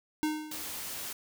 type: tone with exponential decay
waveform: square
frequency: 307.1 Hz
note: D#4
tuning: 23 cents flat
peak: -26 dBFS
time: 0.23-0.83 s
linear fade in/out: 0 ms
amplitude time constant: 130 ms
type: noise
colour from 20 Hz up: white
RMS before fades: -39 dBFS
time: 0.51-1.13 s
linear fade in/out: 5 ms
effects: none